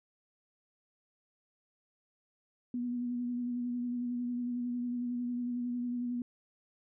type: tone with vibrato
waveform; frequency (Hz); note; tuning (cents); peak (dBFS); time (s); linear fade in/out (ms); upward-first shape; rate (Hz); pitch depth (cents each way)
sine; 243.6; B3; -24; -32; 2.74-6.22; 2; sine; 11; 23
effects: none